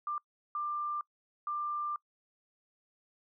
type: tone bursts at uneven times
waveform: sine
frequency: 1189 Hz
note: D6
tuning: 21 cents sharp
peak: -32 dBFS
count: 3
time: 0.07-0.18 / 0.55-1.01 / 1.47-1.96 s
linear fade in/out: 2 ms
effects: noise-tail reverb RT60 0.1 s tail -26 dB re dry